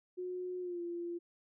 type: tone with pitch glide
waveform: sine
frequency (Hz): 363.2 to 344.8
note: F#4 to F4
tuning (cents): -32 to -22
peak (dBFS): -37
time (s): 0.17-1.19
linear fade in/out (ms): 20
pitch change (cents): -90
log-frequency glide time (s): 0.6-0.81
effects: none